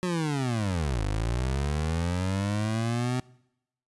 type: linear two-way sweep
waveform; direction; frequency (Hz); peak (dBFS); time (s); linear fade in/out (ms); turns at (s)
25% pulse; down then up; 184.2 to 49 to 127.9; -22; 0.03-3.2; 0; 1.04
effects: noise-tail reverb RT60 0.8 s tail -23 dB re dry + resampled to 24000 Hz